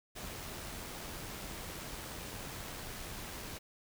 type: noise with amplitude modulation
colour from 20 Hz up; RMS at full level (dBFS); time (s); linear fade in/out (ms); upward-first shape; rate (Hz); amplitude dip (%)
pink; -43; 0.15-3.59; 20; sine; 90.5; 25
effects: none